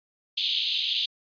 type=band-pass noise; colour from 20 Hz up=white; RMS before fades=-27 dBFS; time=0.37-1.06 s; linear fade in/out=10 ms; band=3000 to 4000 Hz; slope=48 dB/octave; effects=resampled to 11025 Hz